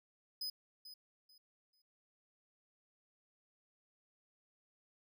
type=tone with echo; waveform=45% pulse; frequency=5020 Hz; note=D#8; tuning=15 cents sharp; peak=-39 dBFS; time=0.41-0.5 s; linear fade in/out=5 ms; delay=440 ms; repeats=3; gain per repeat=-12 dB; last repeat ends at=1.82 s; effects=none